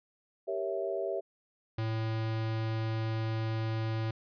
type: chord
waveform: sine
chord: G diminished seventh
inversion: none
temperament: equal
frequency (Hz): 392 / 466.2 / 554.4 / 659.3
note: G4 / Bb4 / Db5 / Fb5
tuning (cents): 0 / 0 / 0 / 0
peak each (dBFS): -35 / -40 / -37 / -35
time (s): 0.47-1.21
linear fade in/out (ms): 20
type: tone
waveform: square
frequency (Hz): 111.4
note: A2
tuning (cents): +22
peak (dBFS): -31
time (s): 1.78-4.11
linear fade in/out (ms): 5
effects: resampled to 11025 Hz